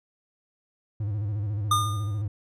triangle tone with vibrato, 103.83 Hz, G#2, in tune, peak -24 dBFS, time 1-2.28 s, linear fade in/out 5 ms, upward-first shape square, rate 14 Hz, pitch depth 74 cents each way
square tone with exponential decay, 1215 Hz, D#6, 42 cents flat, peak -18 dBFS, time 1.71-2.22 s, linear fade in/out 5 ms, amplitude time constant 110 ms
effects resampled to 32000 Hz

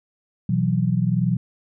sine chord, B suspended fourth, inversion none, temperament equal, 123.47 / 164.81 / 185 Hz, B2 / E3 / F#3, 0 / 0 / 0 cents, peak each -22 dBFS, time 0.49-1.37 s, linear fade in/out 5 ms, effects none

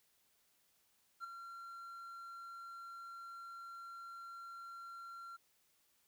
triangle tone with ADSR envelope, 1371 Hz, F6, 32 cents flat, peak -38 dBFS, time 1.2-5.37 s, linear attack 41 ms, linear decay 9 ms, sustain -8 dB, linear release 15 ms, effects white hiss -75 dBFS RMS until 6.07 s

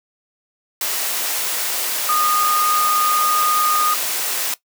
sine tone in noise, 1229 Hz, D#6, 22 cents flat, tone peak -16 dBFS, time 2.09-3.94 s, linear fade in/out 2 ms, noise white, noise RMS -22 dBFS, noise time 0.81-4.54 s, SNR +3 dB, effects noise-tail reverb RT60 0.1 s tail -17 dB re dry + high-pass 400 Hz 12 dB/octave

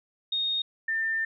sine tone pair in turn, 3709 / 1795.5 Hz, A#7 / A6, -9 / +35 cents, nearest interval octave + minor second, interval 1256 cents, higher first, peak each -25 dBFS, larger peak neither, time 0.32-0.62 / 0.88-1.25 s, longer second, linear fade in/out 5 ms, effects none

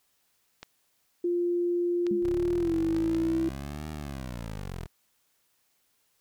clicks, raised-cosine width 0.2 ms, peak -23 dBFS, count 4, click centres 0.63 / 2.067 / 2.965 / 3.147 s
sine tone with pitch glide, 349.2 to 327.7 Hz, F4 to E4, 0 to -10 cents, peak -24 dBFS, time 1.24-3.49 s, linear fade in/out 5 ms, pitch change -110 cents, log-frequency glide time 2.58-2.75 s
sine tone with exponential decay, 207.7 Hz, G#3, in tune, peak -26 dBFS, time 2.11-2.34 s, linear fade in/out 2 ms, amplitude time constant 48 ms
15% pulse linear two-way sweep, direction up then down, 31.33 to 77.78 to 39.46 Hz, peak -29 dBFS, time 2.22-4.87 s, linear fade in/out 20 ms, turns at 3.9 s
effects white hiss -71 dBFS RMS until 6.2 s

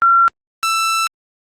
sine / sawtooth tone pair in turn, 1366 / 1327.9 Hz, F6 / E6, -39 / +12 cents, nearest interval unison, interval 49 cents, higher first, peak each -8 / -11 dBFS, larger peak first, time 0.02-0.28 / 0.63-1.07 s, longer second, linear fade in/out 0 ms, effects low-pass 11000 Hz 12 dB/octave + Opus 24 kbps

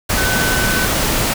sine tone in noise, 1513 Hz, F#6, 38 cents sharp, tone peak -19 dBFS, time 0.17-0.86 s, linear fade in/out 10 ms, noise pink, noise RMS -17 dBFS, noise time 0.09-1.34 s, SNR -5 dB, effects none

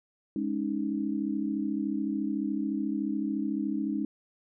sine chord, Ab suspended fourth, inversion none, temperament equal, 207.7 / 277.2 / 311.1 Hz, Ab3 / Db4 / Eb4, 0 / 0 / 0 cents, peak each -32 dBFS, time 0.36-4.05 s, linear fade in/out 2 ms, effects none

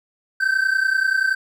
triangle tone pair together, 1537.5 / 1568 Hz, G6 / G6, -34 / 0 cents, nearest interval unison, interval 34 cents, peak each -17 / -19 dBFS, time 0.4-1.35 s, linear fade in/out 10 ms, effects none

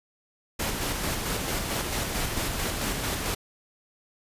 pink noise with tremolo, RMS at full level -28 dBFS, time 0.59-3.35 s, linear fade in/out 10 ms, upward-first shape square, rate 4.5 Hz, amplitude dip 30%, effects resampled to 32000 Hz

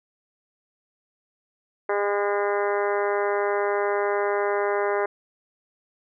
harmonic tone with a mistuned harmonic, 203.2 Hz, G#3, 38 cents flat, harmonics 2 / 3 / 4 / 5 / 6 / 7 / 8 / 9 / 10, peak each -24 / -28 / -30 / -32 / -34 / -35 / -36 / -37 / -38 dBFS, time 1.89-5.06 s, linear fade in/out 5 ms, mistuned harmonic 7, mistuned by +17 cents, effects none

